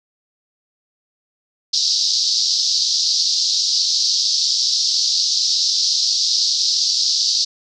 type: band-pass noise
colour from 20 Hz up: pink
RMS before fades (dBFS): -18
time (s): 1.73-7.45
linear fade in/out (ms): 10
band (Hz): 4200 to 5600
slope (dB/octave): 48
effects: none